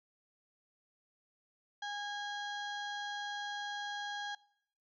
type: harmonic tone with a mistuned harmonic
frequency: 820 Hz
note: G#5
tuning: 22 cents flat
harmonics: 1 / 2 / 4 / 5 / 6 / 7 / 8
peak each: -41 / -42 / -46 / -52 / -59 / -58 / -62 dBFS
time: 1.82-4.35 s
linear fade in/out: 5 ms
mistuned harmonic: 7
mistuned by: +41 cents
effects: noise-tail reverb RT60 0.7 s tail -23 dB re dry